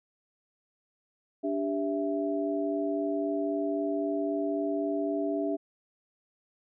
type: tone cluster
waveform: sine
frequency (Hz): 291.3 / 395.1 / 661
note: D4 / G4 / E5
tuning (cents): -14 / +14 / +5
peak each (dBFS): -30 / -33 / -32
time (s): 1.43-5.57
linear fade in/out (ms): 20
effects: none